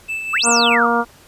triangle tone with tremolo, 2637 Hz, E7, in tune, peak -19 dBFS, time 0.08-0.76 s, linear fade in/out 20 ms, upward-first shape sine, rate 5 Hz, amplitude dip 40%
sine exponential two-way sweep, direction up then down, 1101 to 8870 to 1101 Hz, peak -15 dBFS, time 0.33-0.87 s, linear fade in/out 10 ms, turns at 0.47 s
harmonic tone, 235.4 Hz, A#3, 17 cents sharp, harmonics 1 / 2 / 3 / 4 / 5 / 6, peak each -21 / -21 / -21 / -21 / -21 / -21 dBFS, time 0.43-1.05 s, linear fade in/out 50 ms
effects pink hiss -47 dBFS RMS until 1.27 s + resampled to 32000 Hz

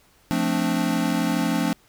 square chord, D minor seventh, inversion first, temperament equal, 174.61 / 220 / 261.6 / 293.7 Hz, F3 / A3 / C4 / D4, 0 / 0 / 0 / 0 cents, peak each -27 dBFS, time 0.31-1.73 s, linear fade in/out 0 ms, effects pink hiss -58 dBFS RMS until 1.88 s

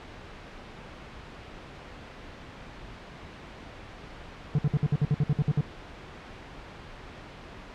triangle tone bursts, 146.83 Hz, D3, in tune, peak -18 dBFS, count 12, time 4.55-5.609 s, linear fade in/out 2 ms, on 36 ms, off 57 ms, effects pink hiss -44 dBFS RMS until 7.74 s + low-pass 3000 Hz 12 dB/octave

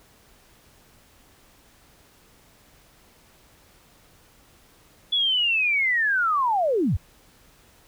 sine linear sweep, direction down, 3436 to 53.9 Hz, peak -19 dBFS, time 5.12-6.97 s, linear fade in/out 10 ms, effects pink hiss -56 dBFS RMS until 7.87 s

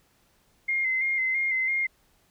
sine tone with vibrato, 2093 Hz, C7, in tune, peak -23 dBFS, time 0.68-1.87 s, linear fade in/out 10 ms, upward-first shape square, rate 3 Hz, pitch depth 29 cents each way, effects pink hiss -65 dBFS RMS until 2.3 s

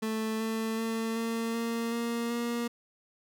30% pulse tone with pitch steps, 220 / 222.7 / 225.4 / 228.2 / 230.9 / 233.8 / 236.6 Hz, A3 / A3 / A3 / A#3 / A#3 / A#3 / A#3, 0 / +21 / +42 / -37 / -16 / +5 / +26 cents, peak -27 dBFS, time 0.02-2.68 s, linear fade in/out 10 ms, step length 380 ms, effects none

